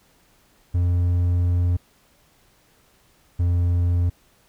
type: tone pair in turn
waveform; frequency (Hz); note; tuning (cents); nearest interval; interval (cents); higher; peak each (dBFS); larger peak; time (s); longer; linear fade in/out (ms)
triangle; 88 / 87.44; F2 / F2; +14 / +3; unison; 11; first; -15; neither; 0.74-1.77 / 3.39-4.1; first; 10
effects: pink hiss -59 dBFS RMS until 4.48 s